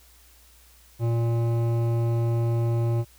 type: tone with hard clipping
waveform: triangle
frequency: 116.54 Hz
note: A#2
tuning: in tune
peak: -23 dBFS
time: 0.99-3.05 s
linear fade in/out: 50 ms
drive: 17 dB
effects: added 60 Hz sine -55 dBFS peak until 3.18 s + white hiss -56 dBFS RMS until 3.18 s